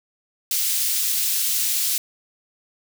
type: high-pass noise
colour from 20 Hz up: white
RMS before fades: -22 dBFS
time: 0.51-1.98 s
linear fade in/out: 2 ms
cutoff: 3500 Hz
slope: 12 dB/octave
effects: none